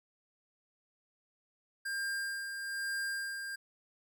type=tone with tremolo; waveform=square; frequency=1600 Hz; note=G6; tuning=35 cents sharp; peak=-34 dBFS; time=1.85-3.56 s; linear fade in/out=10 ms; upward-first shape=sine; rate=1.1 Hz; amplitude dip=45%; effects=none